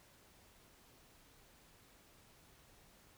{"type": "silence", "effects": ["pink hiss -65 dBFS RMS until 3.17 s"]}